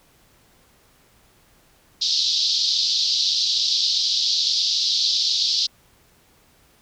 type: band-pass noise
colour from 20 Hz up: pink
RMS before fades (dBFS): -21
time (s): 2.01-5.67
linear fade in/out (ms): 10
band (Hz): 3700 to 5200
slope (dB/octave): 48
effects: pink hiss -57 dBFS RMS until 6.81 s